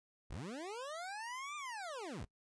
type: linear two-way sweep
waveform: 25% pulse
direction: up then down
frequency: 30.42 to 1212 to 30.42 Hz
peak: -39 dBFS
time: 0.3-2.25 s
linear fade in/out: 10 ms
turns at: 1.56 s
effects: noise-tail reverb RT60 0.1 s tail -20 dB re dry + resampled to 22050 Hz